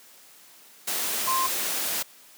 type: tone in noise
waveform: sine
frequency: 1049 Hz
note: C6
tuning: 4 cents sharp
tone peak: -23 dBFS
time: 1.27-1.47 s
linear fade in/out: 10 ms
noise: white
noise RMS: -28 dBFS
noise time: 0.87-2.03 s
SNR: +2 dB
effects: white hiss -52 dBFS RMS until 2.37 s + high-pass 200 Hz 12 dB/octave